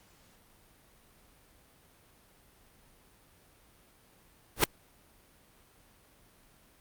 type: noise with exponential growth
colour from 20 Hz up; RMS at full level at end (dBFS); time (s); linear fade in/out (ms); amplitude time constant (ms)
pink; -17; 4.56-4.64; 2; 17
effects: pink hiss -62 dBFS RMS until 6.8 s + Opus 48 kbps